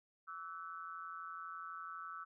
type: tone with amplitude modulation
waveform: sine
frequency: 1317 Hz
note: E6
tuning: 2 cents flat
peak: -40 dBFS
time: 0.27-2.25 s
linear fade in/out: 20 ms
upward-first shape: sine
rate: 172 Hz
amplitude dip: 100%
effects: none